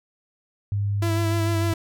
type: tone with pitch glide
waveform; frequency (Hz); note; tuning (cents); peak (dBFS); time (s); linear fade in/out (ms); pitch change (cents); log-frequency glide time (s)
sine; 101.4 to 98.4; G#2 to G2; -41 to +7; -21; 0.72-1.73; 0; -52; 1.51-1.59
type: tone with vibrato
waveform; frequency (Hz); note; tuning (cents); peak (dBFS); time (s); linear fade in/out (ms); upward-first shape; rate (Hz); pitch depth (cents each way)
sawtooth; 333.5; E4; +20; -21; 1.02-1.74; 5; sine; 6.7; 25
effects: none